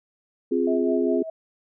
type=chord; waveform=sine; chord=F minor; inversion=second; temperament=equal; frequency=261.6 / 349.2 / 415.3 Hz; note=C4 / F4 / Ab4; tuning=0 / 0 / 0 cents; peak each=-24 dBFS; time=0.51-1.23 s; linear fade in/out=10 ms
type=tone with tremolo; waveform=sine; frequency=645 Hz; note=E5; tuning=38 cents flat; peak=-26 dBFS; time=0.67-1.3 s; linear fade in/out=5 ms; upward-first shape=sine; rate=4.9 Hz; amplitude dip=70%
effects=none